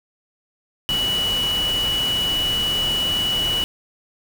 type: tone in noise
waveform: sine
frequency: 2943 Hz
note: F#7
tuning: 10 cents flat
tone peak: -19 dBFS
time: 0.89-3.64 s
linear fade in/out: 0 ms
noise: pink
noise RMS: -29 dBFS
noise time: 0.89-3.64 s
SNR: +7 dB
effects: none